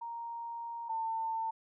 sine tone pair in turn, 932.3 / 898.2 Hz, A#5 / A5, 0 / +35 cents, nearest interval minor second, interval 65 cents, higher first, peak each -38 / -32 dBFS, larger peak second, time 0.01-0.89 / 0.89-1.51 s, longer first, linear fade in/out 10 ms, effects none

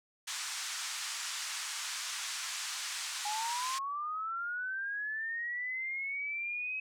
white band-pass noise, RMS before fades -39 dBFS, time 0.27-3.79 s, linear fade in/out 10 ms, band 1000 to 8000 Hz, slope 24 dB/octave
sine linear sweep, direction up, 820 to 2554 Hz, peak -34 dBFS, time 3.25-6.8 s, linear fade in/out 5 ms
effects none

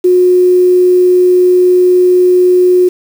sine tone with quantisation, 362.1 Hz, F#4, 37 cents flat, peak -4 dBFS, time 0.04-2.89 s, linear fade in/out 10 ms, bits 5, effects none

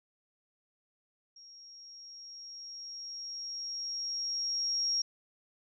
sine tone with level ramp, 5588 Hz, F8, in tune, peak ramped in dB -51 to -27 dBFS, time 1.36-5.02 s, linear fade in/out 5 ms, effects none

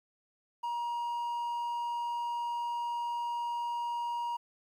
triangle tone, 949 Hz, A#5, 31 cents sharp, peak -30 dBFS, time 0.63-4.37 s, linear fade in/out 10 ms, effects 11-bit

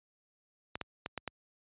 clicks, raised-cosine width 0.3 ms, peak -20 dBFS, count 5, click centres 0.755 / 0.813 / 1.061 / 1.177 / 1.277 s, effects high-pass 60 Hz 12 dB/octave + resampled to 8000 Hz

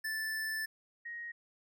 square / sine tone pair in turn, 1758 / 1879.2 Hz, A6 / A#6, -2 / +13 cents, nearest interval minor second, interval 115 cents, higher second, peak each -35 / -40 dBFS, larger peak first, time 0.04-0.66 / 1.05-1.32 s, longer first, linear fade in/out 10 ms, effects none

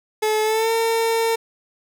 30% pulse tone with pitch glide, 431.1 to 454.9 Hz, A4 to A#4, -35 to -42 cents, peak -15 dBFS, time 0.22-1.36 s, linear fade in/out 10 ms, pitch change +93 cents, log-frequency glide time 0.43-0.72 s, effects none

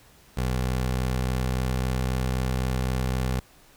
20% pulse tone with pitch glide, 63.2 to 63.86 Hz, B1 to C2, +41 to -41 cents, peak -19 dBFS, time 0.37-3.4 s, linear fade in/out 5 ms, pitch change +18 cents, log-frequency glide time 0.57-2.1 s, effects pink hiss -55 dBFS RMS until 3.76 s

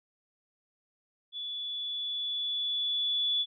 sine tone with level ramp, 3438 Hz, A7, 41 cents flat, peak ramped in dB -35 to -25 dBFS, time 1.32-3.46 s, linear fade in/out 50 ms, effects none

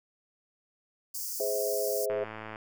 white high-pass noise, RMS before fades -36 dBFS, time 1.14-2.06 s, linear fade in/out 10 ms, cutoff 4700 Hz, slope 96 dB/octave
sine chord, Ab augmented, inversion none, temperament just, 415.3 / 519.1 / 648.9 Hz, Ab4 / C5 / E5, 0 / -14 / -27 cents, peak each -32 / -32 / -33 dBFS, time 1.4-2.24 s, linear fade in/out 2 ms
click train, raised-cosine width 0.5 ms, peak -25 dBFS, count 51, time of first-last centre 2.1-2.559 s, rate 109 Hz
effects none

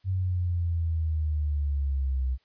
sine exponential sweep, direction down, 95.2 to 63.3 Hz, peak -24 dBFS, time 0.04-2.38 s, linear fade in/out 50 ms, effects white hiss -69 dBFS RMS until 2.44 s + resampled to 11025 Hz

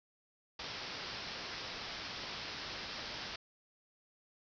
white low-pass noise, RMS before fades -44 dBFS, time 0.59-3.36 s, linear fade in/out 5 ms, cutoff 5500 Hz, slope 96 dB/octave, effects none

